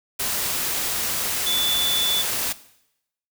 sine tone in noise, 3478 Hz, A7, 21 cents flat, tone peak -21 dBFS, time 1.46-2.22 s, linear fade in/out 10 ms, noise white, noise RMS -25 dBFS, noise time 0.19-2.53 s, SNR +1 dB, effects noise-tail reverb RT60 0.8 s tail -17 dB re dry

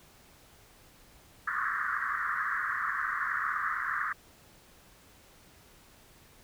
pink band-pass noise, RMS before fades -32 dBFS, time 1.47-4.13 s, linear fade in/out 10 ms, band 1100 to 1900 Hz, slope 96 dB/octave, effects pink hiss -58 dBFS RMS until 6.43 s

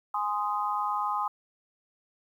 sine chord, Ab major, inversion none, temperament just, 830.6 / 1038.3 / 1245.9 Hz, Ab5 / C6 / Eb6, 0 / -14 / +2 cents, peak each -31 dBFS, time 0.14-1.28 s, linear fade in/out 5 ms, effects 10-bit

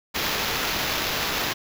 white noise with sample-and-hold, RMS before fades -26 dBFS, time 0.14-1.54 s, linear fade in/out 20 ms, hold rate 8820 Hz, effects none

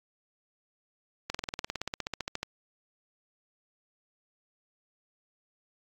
slowing click train, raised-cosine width 0.2 ms, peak -15 dBFS, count 20, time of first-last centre 1.3-2.43 s, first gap 45 ms, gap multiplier 1.03, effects AAC 64 kbps

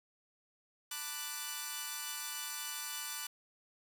5% pulse chord, B minor seventh, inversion third, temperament equal with one note detuned, 882.5 / 987.8 / 1174.7 / 1480 Hz, A5 / B5 / D6 / F#6, +5 / 0 / 0 / 0 cents, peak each -36 / -36 / -32 / -31 dBFS, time 0.91-3.27 s, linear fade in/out 5 ms, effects none

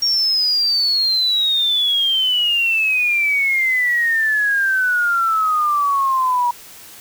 sine exponential sweep, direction down, 5588 to 956 Hz, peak -14 dBFS, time 0.02-6.51 s, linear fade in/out 5 ms, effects white hiss -40 dBFS RMS until 7 s

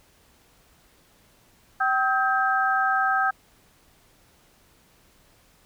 sine tone cluster, 770 / 1281 / 1583 Hz, G5 / E6 / G6, -31 / -50 / +17 cents, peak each -24 dBFS, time 1.8-3.31 s, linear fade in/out 10 ms, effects pink hiss -59 dBFS RMS until 5.65 s

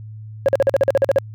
sine tone bursts, 547 Hz, C#5, 23 cents flat, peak -8 dBFS, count 11, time 0.46-1.185 s, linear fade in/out 0 ms, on 25 ms, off 45 ms, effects tanh soft clip ceiling -9 dBFS + added 108 Hz sine -32 dBFS peak until 1.34 s

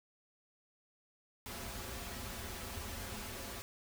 pink noise with comb filter, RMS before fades -44 dBFS, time 1.46-3.62 s, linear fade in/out 0 ms, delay 6.5 ms, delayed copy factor -0.85, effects none

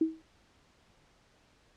sine tone with exponential decay, 320.7 Hz, E4, 48 cents flat, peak -20 dBFS, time 0.01-0.22 s, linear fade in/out 5 ms, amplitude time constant 44 ms, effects pink hiss -65 dBFS RMS until 1.76 s + low-pass 6000 Hz 12 dB/octave

